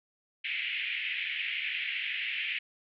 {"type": "band-pass noise", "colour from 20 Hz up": "pink", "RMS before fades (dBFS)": -34, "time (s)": [0.44, 2.59], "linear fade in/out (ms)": 10, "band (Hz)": [2000, 3000], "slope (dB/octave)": 48, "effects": []}